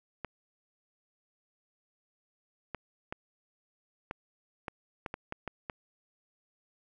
clicks, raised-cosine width 0.5 ms, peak -21 dBFS, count 10, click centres 0.247 / 2.747 / 3.125 / 4.111 / 4.682 / 5.062 / 5.141 / 5.324 / 5.477 / 5.698 s, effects none

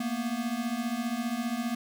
square beating tone pair, 226.9 / 241.9 Hz, A#3 / B3, -47 / -36 cents, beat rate 15 Hz, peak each -34 / -32 dBFS, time 0-1.75 s, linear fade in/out 5 ms, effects none

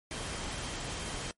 sine tone in noise, 3160 Hz, G7, 13 cents sharp, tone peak -49 dBFS, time 0.11-1.31 s, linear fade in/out 0 ms, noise pink, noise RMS -38 dBFS, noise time 0.11-1.31 s, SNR -14 dB, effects noise-tail reverb RT60 0.1 s tail -22 dB re dry + MP3 48 kbps

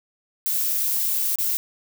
violet noise with dropouts, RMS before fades -23 dBFS, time 0.46-1.57 s, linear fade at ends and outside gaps 0 ms, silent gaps 1.357-1.386 s, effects none

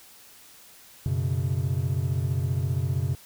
triangle chord, F# suspended fourth, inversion none, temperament equal, 92.5 / 123.47 / 138.59 Hz, F#2 / B2 / C#3, 0 / 0 / 0 cents, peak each -26 dBFS, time 1.06-3.15 s, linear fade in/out 0 ms, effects white hiss -51 dBFS RMS until 3.25 s

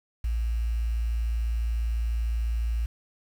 sine tone with quantisation, 57 Hz, A#1, 38 cents flat, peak -24 dBFS, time 0.24-2.86 s, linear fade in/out 5 ms, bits 8, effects none

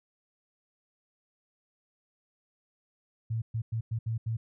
sine tone bursts at uneven times, 113.1 Hz, A2, 48 cents sharp, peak -28 dBFS, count 6, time 3.3-3.42 / 3.54-3.62 / 3.72-3.81 / 3.91-3.99 / 4.06-4.18 / 4.26-4.37 s, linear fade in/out 10 ms, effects none

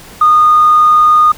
triangle tone with tanh clipping, 1228 Hz, D#6, 23 cents flat, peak -4 dBFS, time 0.21-1.32 s, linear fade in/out 5 ms, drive 4 dB, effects pink hiss -35 dBFS RMS until 1.37 s

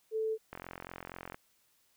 sine tone, 440 Hz, A4, in tune, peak -30 dBFS, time 0.11-0.38 s, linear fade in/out 50 ms
click train, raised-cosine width 0.5 ms, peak -27 dBFS, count 37, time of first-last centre 0.53-1.344 s, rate 44.2 Hz
effects white hiss -71 dBFS RMS until 1.96 s

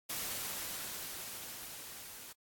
white noise with level ramp, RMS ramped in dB -38 to -50 dBFS, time 0.09-2.33 s, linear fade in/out 10 ms, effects AAC 64 kbps

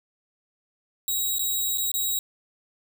5% pulse tone with dropouts, 3828 Hz, A#7, 45 cents sharp, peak -16 dBFS, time 1.08-2.19 s, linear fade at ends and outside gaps 1 ms, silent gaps 1.384-1.393 / 1.775-1.781 / 1.916-1.94 s, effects none

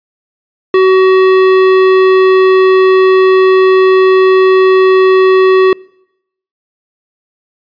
triangle tone with hard clipping, 376.7 Hz, F#4, 31 cents sharp, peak -6 dBFS, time 0.74-5.73 s, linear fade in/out 2 ms, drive 18 dB, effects noise-tail reverb RT60 0.8 s tail -25 dB re dry + resampled to 11025 Hz

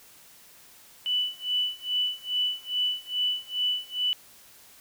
sine tone with tremolo, 2978 Hz, F#7, 11 cents sharp, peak -22 dBFS, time 1.06-4.13 s, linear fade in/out 0 ms, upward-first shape sine, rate 2.4 Hz, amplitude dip 95%, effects white hiss -53 dBFS RMS until 4.8 s

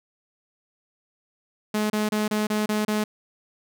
sawtooth tone bursts, 212.4 Hz, G#3, 39 cents sharp, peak -18 dBFS, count 7, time 1.74-3.04 s, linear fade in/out 5 ms, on 160 ms, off 30 ms, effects none

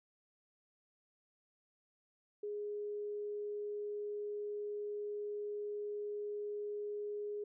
sine tone, 414.8 Hz, G#4, 2 cents flat, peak -38 dBFS, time 2.43-7.44 s, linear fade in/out 5 ms, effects none

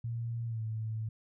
sine tone with pitch glide, 116.54 to 110.32 Hz, A#2 to A2, 0 to +5 cents, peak -33 dBFS, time 0.04-1.09 s, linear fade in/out 5 ms, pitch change -95 cents, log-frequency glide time 0.46-0.62 s, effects none

